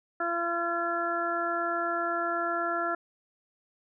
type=harmonic tone; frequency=341 Hz; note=F4; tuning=41 cents flat; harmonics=1 / 2 / 3 / 4 / 5; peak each=-35 / -32 / -41 / -30 / -36 dBFS; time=0.2-2.95 s; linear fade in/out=5 ms; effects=none